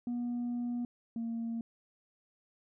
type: tone pair in turn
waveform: sine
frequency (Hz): 241.4 / 230.2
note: B3 / A#3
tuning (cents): -39 / -22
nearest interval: minor second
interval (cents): 83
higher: first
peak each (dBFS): -30 / -32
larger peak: first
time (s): 0.07-0.85 / 1.16-1.61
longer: first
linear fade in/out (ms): 2
effects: tanh soft clip ceiling -31 dBFS